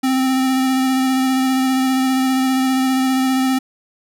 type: tone with vibrato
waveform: square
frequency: 261.6 Hz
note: C4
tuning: in tune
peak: -15 dBFS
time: 0.03-3.59 s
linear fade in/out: 10 ms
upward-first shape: sine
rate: 15 Hz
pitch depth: 16 cents each way
effects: none